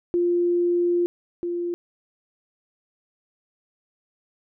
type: tone pair in turn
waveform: sine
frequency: 349.2 / 347.5 Hz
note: F4 / F4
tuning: 0 / -9 cents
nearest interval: unison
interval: 9 cents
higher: first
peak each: -18 / -24 dBFS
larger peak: first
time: 0.14-1.06 / 1.43-1.74 s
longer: first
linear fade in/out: 0 ms
effects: none